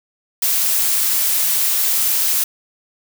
blue noise, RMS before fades -17 dBFS, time 0.42-2.44 s, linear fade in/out 5 ms, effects none

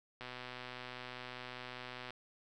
click train, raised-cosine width 0.3 ms, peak -29 dBFS, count 238, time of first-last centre 0.21-2.106 s, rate 125 Hz, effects none

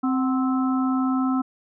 harmonic tone with a mistuned harmonic, 261.6 Hz, C4, in tune, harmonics 1 / 3 / 4 / 5, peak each -20 / -32 / -34 / -30 dBFS, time 0.03-1.42 s, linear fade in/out 10 ms, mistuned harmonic 3, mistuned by -73 cents, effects none

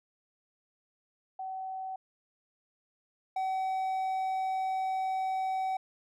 sine / triangle tone pair in turn, 759 / 759 Hz, F#5 / F#5, +44 / +44 cents, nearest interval unison, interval 0 cents, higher neither, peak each -35 / -27 dBFS, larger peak second, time 1.39-1.96 / 3.36-5.77 s, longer second, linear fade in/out 5 ms, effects none

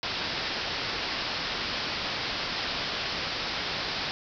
white low-pass noise, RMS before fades -32 dBFS, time 0.03-4.11 s, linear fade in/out 0 ms, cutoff 5300 Hz, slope 96 dB/octave, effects none

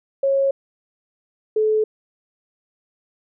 sine tone pair in turn, 547 / 432.2 Hz, C#5 / A4, -23 / -31 cents, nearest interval major third, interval 408 cents, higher first, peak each -15 dBFS, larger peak neither, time 0.23-0.51 / 1.56-1.84 s, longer neither, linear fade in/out 5 ms, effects none

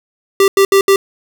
square tone bursts at uneven times, 392 Hz, G4, in tune, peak -7 dBFS, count 4, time 0.4-0.48 / 0.57-0.65 / 0.72-0.81 / 0.88-0.96 s, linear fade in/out 2 ms, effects none

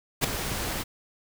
pink noise with ADSR envelope, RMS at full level -20 dBFS, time 0.21-0.84 s, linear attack 30 ms, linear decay 8 ms, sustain -11 dB, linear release 25 ms, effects none

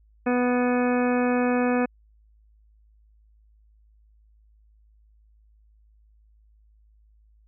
harmonic tone with a mistuned harmonic, 246.9 Hz, B3, in tune, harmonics 1 / 2 / 3 / 4 / 5 / 6 / 7 / 9 / 10, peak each -22 / -25 / -30 / -36 / -35 / -36 / -35 / -40 / -38 dBFS, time 0.26-1.86 s, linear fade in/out 10 ms, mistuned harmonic 10, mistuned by +33 cents, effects added 53 Hz sine -55 dBFS peak until 7.47 s

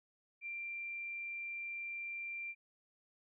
sine tone, 2367 Hz, D7, 13 cents sharp, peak -40 dBFS, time 0.41-2.55 s, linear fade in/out 50 ms, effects none

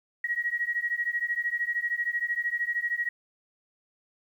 sine beating tone pair, 1898 / 1911 Hz, A#6 / A#6, +31 / +43 cents, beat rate 13 Hz, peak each -29 / -30 dBFS, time 0.24-3.09 s, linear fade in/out 5 ms, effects 10-bit

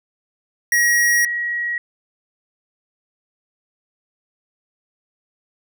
square / sine tone pair in turn, 1900 / 1906.8 Hz, A#6 / A#6, +33 / +39 cents, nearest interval unison, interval 6 cents, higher second, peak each -14 / -20 dBFS, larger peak first, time 0.72-1.25 / 1.25-1.78 s, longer neither, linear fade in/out 2 ms, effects none

